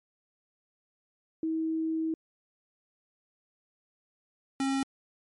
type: tone pair in turn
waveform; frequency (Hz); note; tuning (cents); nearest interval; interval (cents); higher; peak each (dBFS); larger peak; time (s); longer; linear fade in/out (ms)
sine / square; 321 / 270.7; E4 / C#4; -46 / -41; minor third; 295; first; -27; neither; 1.43-2.14 / 4.6-4.83; first; 2
effects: MP3 48 kbps